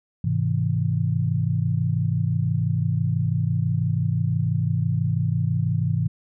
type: chord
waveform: sine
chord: Ab augmented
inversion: none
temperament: just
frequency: 103.83 / 129.78 / 162.23 Hz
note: Ab2 / C3 / E3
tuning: 0 / -14 / -27 cents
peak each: -24 dBFS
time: 0.24-6.08 s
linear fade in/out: 5 ms
effects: none